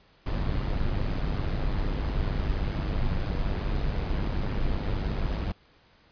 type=noise with amplitude modulation; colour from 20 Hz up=brown; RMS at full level=-25 dBFS; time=0.26-5.52 s; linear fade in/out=5 ms; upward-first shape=sine; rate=99.7 Hz; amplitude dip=55%; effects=pink hiss -60 dBFS RMS until 6.11 s + resampled to 11025 Hz